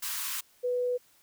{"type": "high-pass noise", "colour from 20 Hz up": "white", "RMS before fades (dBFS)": -34, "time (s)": [0.02, 0.41], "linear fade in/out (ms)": 10, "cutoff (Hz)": 920, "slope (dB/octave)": 96}
{"type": "tone", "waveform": "sine", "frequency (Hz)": 493.9, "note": "B4", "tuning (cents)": 0, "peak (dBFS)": -26, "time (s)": [0.63, 0.98], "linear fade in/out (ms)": 20}
{"effects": ["white hiss -63 dBFS RMS until 1.22 s"]}